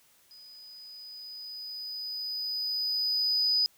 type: tone with level ramp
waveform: triangle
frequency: 4978 Hz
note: D#8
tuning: in tune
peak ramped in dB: -48 to -19 dBFS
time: 0.31-3.66 s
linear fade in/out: 0 ms
effects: tanh soft clip ceiling -20 dBFS + white hiss -63 dBFS RMS until 3.77 s